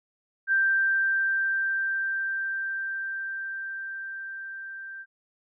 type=tone with level ramp; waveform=sine; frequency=1572 Hz; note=G6; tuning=4 cents sharp; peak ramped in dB=-19 to -37 dBFS; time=0.47-5.06 s; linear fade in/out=50 ms; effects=none